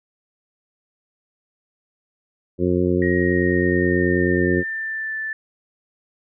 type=harmonic tone; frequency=89.4 Hz; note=F2; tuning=41 cents sharp; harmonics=1 / 2 / 3 / 4 / 5 / 6; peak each=-25 / -23 / -23 / -20 / -26 / -29 dBFS; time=2.58-4.64 s; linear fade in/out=50 ms
type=tone with pitch glide; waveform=sine; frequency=1885 to 1758.8 Hz; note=A#6 to A6; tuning=+19 to -1 cents; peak=-24 dBFS; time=3.02-5.33 s; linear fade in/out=2 ms; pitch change=-120 cents; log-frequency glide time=3.16-5.15 s
effects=none